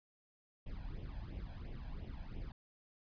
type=noise with flanger; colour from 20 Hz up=brown; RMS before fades=-45 dBFS; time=0.66-2.52 s; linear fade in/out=5 ms; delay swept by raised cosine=0.33 to 1.25 ms; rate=2.9 Hz; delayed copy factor=+0.85; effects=resampled to 11025 Hz